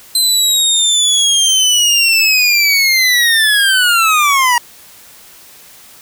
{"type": "linear sweep", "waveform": "25% pulse", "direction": "down", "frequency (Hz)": [4089, 941], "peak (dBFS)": -5, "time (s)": [0.15, 4.58], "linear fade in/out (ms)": 2, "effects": ["white hiss -40 dBFS RMS until 6.01 s"]}